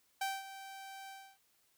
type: tone with ADSR envelope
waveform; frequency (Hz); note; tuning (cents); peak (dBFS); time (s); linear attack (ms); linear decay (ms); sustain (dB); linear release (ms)
sawtooth; 778; G5; -13; -29; 0.21-1.38; 6; 210; -14; 290
effects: white hiss -73 dBFS RMS until 1.77 s